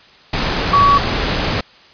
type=tone in noise; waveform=sine; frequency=1132 Hz; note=C#6; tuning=36 cents sharp; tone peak=-8 dBFS; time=0.73-0.98 s; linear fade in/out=5 ms; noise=pink; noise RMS=-18 dBFS; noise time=0.33-1.61 s; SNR=+7 dB; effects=white hiss -45 dBFS RMS until 1.93 s + resampled to 11025 Hz